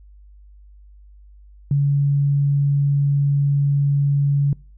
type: tone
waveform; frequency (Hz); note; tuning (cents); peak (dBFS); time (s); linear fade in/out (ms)
sine; 141.7; C#3; +38; -14; 1.71-4.53; 2
effects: noise-tail reverb RT60 0.4 s tail -25 dB re dry + added 50 Hz sine -43 dBFS peak until 4.77 s